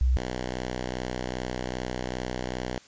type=tone pair in turn; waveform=sine / 5% pulse; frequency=63 / 62.53 Hz; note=B1 / B1; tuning=+35 / +22 cents; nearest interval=unison; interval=13 cents; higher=first; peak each=-19 dBFS; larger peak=neither; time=0.01-0.17 / 0.17-2.78 s; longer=second; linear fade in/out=0 ms; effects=white hiss -54 dBFS RMS until 2.87 s + resampled to 16000 Hz